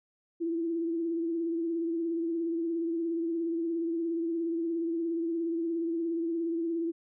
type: tone with vibrato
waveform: sine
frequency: 333.1 Hz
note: E4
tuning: 18 cents sharp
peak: -28 dBFS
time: 0.4-6.92 s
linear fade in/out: 20 ms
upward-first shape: triangle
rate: 17 Hz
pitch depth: 50 cents each way
effects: none